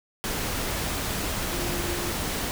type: tone in noise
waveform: sine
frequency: 349.3 Hz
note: F4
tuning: in tune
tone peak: -33 dBFS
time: 1.52-2.11 s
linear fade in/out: 0 ms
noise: pink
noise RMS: -29 dBFS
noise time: 0.24-2.51 s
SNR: -7 dB
effects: none